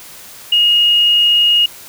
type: tone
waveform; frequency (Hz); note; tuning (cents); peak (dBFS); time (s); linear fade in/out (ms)
sine; 2866; F7; +44; -8; 0.52-1.66; 5
effects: white hiss -36 dBFS RMS until 1.88 s